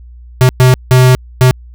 square tone bursts at uneven times, 127.7 Hz, C3, 42 cents flat, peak -4 dBFS, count 4, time 0.41-0.49 / 0.6-0.74 / 0.91-1.15 / 1.41-1.51 s, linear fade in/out 0 ms, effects added 60 Hz sine -31 dBFS peak until 1.74 s

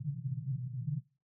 pink band-pass noise, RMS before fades -37 dBFS, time 0-1.01 s, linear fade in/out 10 ms, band 120 to 160 Hz, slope 96 dB/octave, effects noise-tail reverb RT60 0.3 s tail -18 dB re dry

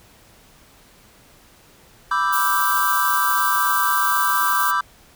triangle chord, E minor seventh, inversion second, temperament equal, 987.8 / 1174.7 / 1318.5 / 1568 Hz, B5 / D6 / E6 / G6, 0 / 0 / 0 / 0 cents, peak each -22 / -19 / -23 / -22 dBFS, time 2.11-4.81 s, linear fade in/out 5 ms
violet noise, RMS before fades -25 dBFS, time 2.32-4.72 s, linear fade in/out 20 ms
effects pink hiss -51 dBFS RMS until 5.15 s

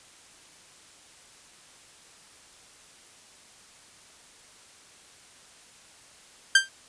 sawtooth tone with exponential decay, 1577 Hz, G6, 10 cents sharp, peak -8 dBFS, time 6.55-6.69 s, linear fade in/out 5 ms, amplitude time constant 29 ms, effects white hiss -53 dBFS RMS until 6.88 s + resampled to 22050 Hz

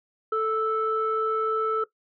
sine tone pair together, 440 / 1316.7 Hz, A4 / E6, 0 / -2 cents, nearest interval octave + perfect fifth, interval 1898 cents, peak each -24 dBFS, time 0.32-1.84 s, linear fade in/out 5 ms, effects noise-tail reverb RT60 0.1 s tail -17 dB re dry + tanh soft clip ceiling -15 dBFS

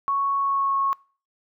sine tone with pitch glide, 1108.7 to 1097.2 Hz, C#6 to C#6, 0 to -18 cents, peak -20 dBFS, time 0.08-0.93 s, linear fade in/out 0 ms, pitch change -18 cents, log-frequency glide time 0.38-0.75 s, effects noise-tail reverb RT60 0.4 s tail -24 dB re dry

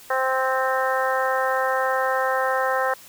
harmonic tone, 261.6 Hz, C4, in tune, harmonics 2 / 3 / 4 / 5 / 6 / 7, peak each -24 / -26 / -27 / -28 / -29 / -29 dBFS, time 0.1-2.94 s, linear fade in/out 5 ms, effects white hiss -46 dBFS RMS until 3.08 s

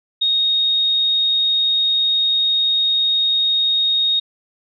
sine tone, 3729 Hz, A#7, in tune, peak -14 dBFS, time 0.21-4.2 s, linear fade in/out 10 ms, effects none

